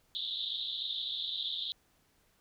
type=band-pass noise; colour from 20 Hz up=pink; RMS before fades=-37 dBFS; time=0.15-1.72 s; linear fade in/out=0 ms; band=3400 to 3900 Hz; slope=96 dB/octave; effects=pink hiss -70 dBFS RMS until 2.4 s